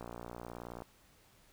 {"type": "click train", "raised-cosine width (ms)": 1, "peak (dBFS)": -30, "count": 49, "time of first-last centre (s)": [0.01, 0.821], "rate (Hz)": 59.2, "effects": ["pink hiss -65 dBFS RMS until 1.52 s"]}